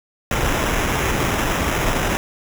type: noise with sample-and-hold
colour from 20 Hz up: pink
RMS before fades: -20 dBFS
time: 0.31-2.17 s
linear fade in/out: 0 ms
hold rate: 4410 Hz
effects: none